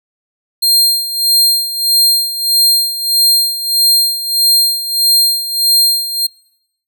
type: tone with tremolo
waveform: sawtooth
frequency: 4200 Hz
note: C8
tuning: 6 cents sharp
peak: -4 dBFS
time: 0.62-6.27 s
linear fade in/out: 10 ms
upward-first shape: sine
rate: 1.6 Hz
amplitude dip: 75%
effects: noise-tail reverb RT60 0.8 s tail -25 dB re dry